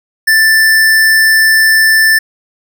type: tone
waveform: square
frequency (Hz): 1767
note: A6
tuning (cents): +7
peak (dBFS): -6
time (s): 0.27-2.19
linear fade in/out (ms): 10
effects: none